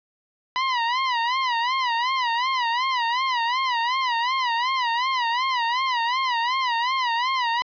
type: tone with vibrato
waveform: sawtooth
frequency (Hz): 990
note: B5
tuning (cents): +4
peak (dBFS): -17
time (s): 0.56-7.62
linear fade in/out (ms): 0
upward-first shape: sine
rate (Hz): 2.7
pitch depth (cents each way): 130
effects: resampled to 11025 Hz + 9-bit